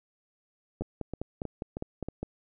two click trains, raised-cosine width 2 ms, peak -21 / -20 dBFS, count 5 / 8, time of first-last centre 0.82-2.086 / 0.81-2.23 s, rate 3.16 / 4.93 Hz, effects none

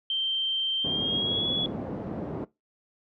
sine tone with pitch glide, 3136 to 3381 Hz, G7 to G#7, 0 to +30 cents, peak -25 dBFS, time 0.1-1.66 s, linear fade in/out 2 ms, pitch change +130 cents, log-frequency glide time 0.79-1.46 s
pink band-pass noise, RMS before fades -34 dBFS, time 0.84-2.45 s, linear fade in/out 10 ms, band 150 to 490 Hz, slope 12 dB/octave
effects noise-tail reverb RT60 0.2 s tail -20 dB re dry

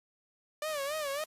sawtooth tone with vibrato, 587 Hz, D5, 1 cent flat, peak -29 dBFS, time 0.62-1.24 s, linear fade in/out 2 ms, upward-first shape sine, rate 3.6 Hz, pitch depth 120 cents each way
white noise, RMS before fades -49 dBFS, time 0.66-1.26 s, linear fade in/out 20 ms
effects resampled to 32000 Hz

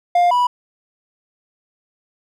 triangle tone pair in turn, 704 / 981.1 Hz, F5 / B5, +14 / -12 cents, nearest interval tritone, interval 574 cents, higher second, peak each -9 / -11 dBFS, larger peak first, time 0.15-0.31 / 0.31-0.47 s, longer neither, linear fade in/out 5 ms, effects none

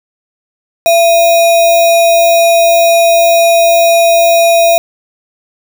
sine tone with sample-and-hold, 674 Hz, E5, 38 cents sharp, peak -4 dBFS, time 0.86-4.78 s, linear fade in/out 0 ms, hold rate 3150 Hz, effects none

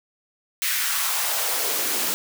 white noise with high-pass filter sweep, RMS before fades -24 dBFS, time 0.62-2.14 s, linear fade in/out 0 ms, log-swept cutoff 2000 to 220 Hz, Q 1.9, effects none

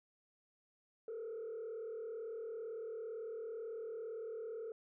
sine tone with frequency modulation, 450.4 Hz, A4, 40 cents sharp, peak -40 dBFS, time 1.08-4.72 s, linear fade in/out 2 ms, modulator 37.9 Hz, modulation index 0.76, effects tanh soft clip ceiling -39 dBFS

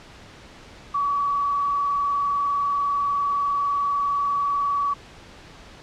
sine tone with vibrato, 1137 Hz, C#6, 44 cents sharp, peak -20 dBFS, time 0.94-4.94 s, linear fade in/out 10 ms, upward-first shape triangle, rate 20 Hz, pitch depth 37 cents each way, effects pink hiss -45 dBFS RMS until 5.82 s + low-pass 5000 Hz 12 dB/octave

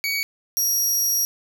25% pulse tone pair in turn, 2255 / 5682 Hz, C#7 / F8, +29 / +29 cents, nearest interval octave + major third, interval 1600 cents, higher second, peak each -18 / -14 dBFS, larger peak second, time 0.04-0.23 / 0.57-1.25 s, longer second, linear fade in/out 0 ms, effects none

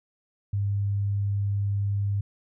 sine tone, 100.6 Hz, G2, 45 cents sharp, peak -23 dBFS, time 0.53-2.21 s, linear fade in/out 5 ms, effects none

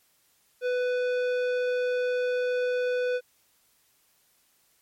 sine tone with tanh clipping, 497.1 Hz, B4, 11 cents sharp, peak -26 dBFS, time 0.61-3.21 s, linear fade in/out 50 ms, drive 14 dB, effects white hiss -66 dBFS RMS until 4.81 s + MP3 64 kbps

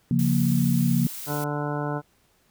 sine chord, Bb minor, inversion first, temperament equal, 138.59 / 174.61 / 233.1 Hz, Db3 / F3 / Bb3, 0 / 0 / 0 cents, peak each -23 / -23 / -23 dBFS, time 0.11-1.07 s, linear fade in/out 2 ms
blue noise, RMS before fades -36 dBFS, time 0.19-1.44 s, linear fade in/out 0 ms
harmonic tone, 146.83 Hz, D3, in tune, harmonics 1 / 2 / 3 / 4 / 5 / 6 / 7 / 9 / 10, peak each -29 / -32 / -34 / -35 / -36 / -37 / -37 / -39 / -39 dBFS, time 1.26-2.02 s, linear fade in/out 50 ms
effects pink hiss -64 dBFS RMS until 2.5 s

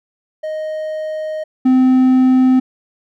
triangle tone pair in turn, 622.3 / 257.7 Hz, D#5 / C4, 0 / -26 cents, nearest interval octave + minor third, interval 1526 cents, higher first, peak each -18 / -6 dBFS, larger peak second, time 0.43-1.44 / 1.65-2.6 s, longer first, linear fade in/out 10 ms, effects none

